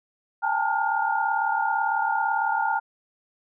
sine tone cluster, 801 / 869 / 907 / 1420 Hz, G5 / A5 / A#5 / F6, +37 / -22 / -48 / +28 cents, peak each -27 dBFS, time 0.42-2.8 s, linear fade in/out 20 ms, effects none

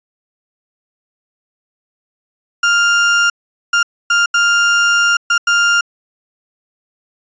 35% pulse tone bursts at uneven times, 1400 Hz, F6, 4 cents sharp, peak -8 dBFS, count 6, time 2.63-3.3 / 3.73-3.83 / 4.1-4.26 / 4.34-5.17 / 5.3-5.38 / 5.47-5.81 s, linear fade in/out 5 ms, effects resampled to 16000 Hz

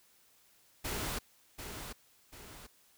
pink noise with echo, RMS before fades -37 dBFS, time 0.84-1.19 s, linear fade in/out 10 ms, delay 740 ms, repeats 2, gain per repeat -7 dB, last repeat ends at 2.67 s, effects white hiss -66 dBFS RMS until 2.97 s

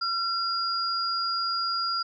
sine tone pair together, 1362 / 4847 Hz, F6 / D#8, -44 / -46 cents, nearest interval octave + minor seventh, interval 2198 cents, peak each -28 / -28 dBFS, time 0.01-2.03 s, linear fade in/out 10 ms, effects none

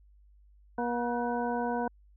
harmonic tone with a mistuned harmonic, 240 Hz, B3, 49 cents flat, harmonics 1 / 2 / 3 / 4 / 6, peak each -33 / -34 / -34 / -35 / -41 dBFS, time 0.78-1.88 s, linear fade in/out 5 ms, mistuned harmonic 6, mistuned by +72 cents, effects added 50 Hz sine -56 dBFS peak until 2.16 s

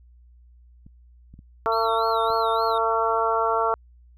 clicks, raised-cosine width 5 ms, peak -33 dBFS, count 4, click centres 0.865 / 1.34 / 1.391 / 2.303 s
harmonic tone, 225.6 Hz, A3, 44 cents sharp, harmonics 2 / 3 / 4 / 5 / 6, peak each -26 / -26 / -26 / -26 / -26 dBFS, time 1.66-3.74 s, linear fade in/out 0 ms
triangle tone with vibrato, 3960 Hz, B7, 4 cents sharp, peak -34 dBFS, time 1.72-2.78 s, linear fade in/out 2 ms, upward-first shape sine, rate 3.5 Hz, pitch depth 150 cents each way
effects added 60 Hz sine -49 dBFS peak until 4.17 s

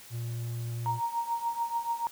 triangle tone, 117.5 Hz, A#2, 14 cents sharp, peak -30 dBFS, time 0.1-1.01 s, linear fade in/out 50 ms
sine tone with tremolo, 932.3 Hz, A#5, in tune, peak -25 dBFS, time 0.86-2.07 s, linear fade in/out 0 ms, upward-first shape triangle, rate 6.9 Hz, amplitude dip 85%
effects white hiss -50 dBFS RMS until 2.11 s

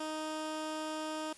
15% pulse tone, 311.1 Hz, D#4, in tune, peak -30 dBFS, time 0-1.33 s, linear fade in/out 5 ms, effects white hiss -56 dBFS RMS until 1.37 s + resampled to 24000 Hz

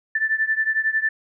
sine beating tone pair, 1760 / 1771 Hz, A6 / A6, 0 / +11 cents, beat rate 11 Hz, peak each -21 / -23 dBFS, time 0.15-1.09 s, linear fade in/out 5 ms, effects none

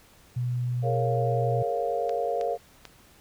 sine tone with pitch glide, 123.1 to 121.76 Hz, B2 to B2, -5 to -24 cents, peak -25 dBFS, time 0.36-1.63 s, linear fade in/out 10 ms, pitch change -19 cents, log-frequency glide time 0.62-1.43 s
sine chord, Bb minor seventh, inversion third, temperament equal, 415.3 / 466.2 / 554.4 / 698.5 Hz, Ab4 / Bb4 / Db5 / F5, 0 / 0 / 0 / 0 cents, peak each -35 / -29 / -31 / -29 dBFS, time 0.82-2.58 s, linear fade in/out 50 ms
clicks, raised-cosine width 0.2 ms, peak -23 dBFS, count 3, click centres 2.094 / 2.412 / 2.853 s
effects pink hiss -56 dBFS RMS until 3.2 s

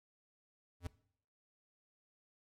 square tone with exponential growth, 87.31 Hz, F2, in tune, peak -36 dBFS, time 0.8-0.87 s, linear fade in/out 5 ms, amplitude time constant 15 ms, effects noise-tail reverb RT60 0.6 s tail -19 dB re dry + MP3 64 kbps

